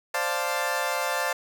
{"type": "chord", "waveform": "20% pulse", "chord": "D minor seventh", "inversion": "third", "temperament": "equal", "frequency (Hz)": [523.3, 587.3, 698.5, 880], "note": ["C5", "D5", "F5", "A5"], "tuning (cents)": [0, 0, 0, 0], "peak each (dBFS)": -26, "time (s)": [0.14, 1.33], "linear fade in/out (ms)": 5, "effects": []}